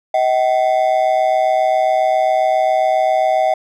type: ring-modulated tone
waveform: triangle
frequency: 698.5 Hz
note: F5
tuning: in tune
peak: -7 dBFS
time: 0.14-3.54 s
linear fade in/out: 5 ms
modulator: 63.7 Hz
effects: none